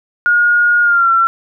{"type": "tone with pitch glide", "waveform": "sine", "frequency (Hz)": [1433, 1354.1], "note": ["F6", "E6"], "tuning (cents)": [44, 46], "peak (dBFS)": -8, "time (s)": [0.26, 1.27], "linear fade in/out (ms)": 0, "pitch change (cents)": -98, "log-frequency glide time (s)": [0.82, 1.11], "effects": []}